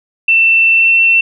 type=tone with pitch glide; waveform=sine; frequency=2680 to 2697 Hz; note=E7 to E7; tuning=+28 to +39 cents; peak=-6 dBFS; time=0.28-1.21 s; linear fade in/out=5 ms; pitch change=+11 cents; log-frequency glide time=0.74-0.9 s; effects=none